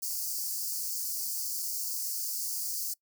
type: high-pass noise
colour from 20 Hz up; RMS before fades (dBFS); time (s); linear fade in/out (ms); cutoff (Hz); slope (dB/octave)
white; -34; 0.02-2.94; 10; 4500; 96
effects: noise-tail reverb RT60 0.1 s tail -23 dB re dry